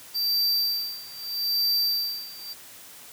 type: tone with tremolo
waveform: square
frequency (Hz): 4673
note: D8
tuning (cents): -9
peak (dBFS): -21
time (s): 0.14-2.54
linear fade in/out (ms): 20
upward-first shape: sine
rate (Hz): 0.79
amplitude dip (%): 90
effects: white hiss -46 dBFS RMS until 3.12 s + high-pass 60 Hz 12 dB/octave